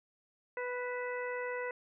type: harmonic tone with a mistuned harmonic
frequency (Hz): 493.9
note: B4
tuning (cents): 0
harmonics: 1 / 2 / 3 / 4 / 5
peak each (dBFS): -37 / -43 / -44 / -42 / -52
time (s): 0.57-1.71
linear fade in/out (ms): 2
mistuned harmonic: 5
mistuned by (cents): +76
effects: none